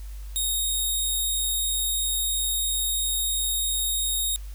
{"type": "tone", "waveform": "10% pulse", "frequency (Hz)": 3729, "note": "A#7", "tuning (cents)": 0, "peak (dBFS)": -16, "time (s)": [0.36, 4.36], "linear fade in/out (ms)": 0, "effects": ["added 50 Hz sine -34 dBFS peak until 4.54 s", "white hiss -53 dBFS RMS until 4.54 s"]}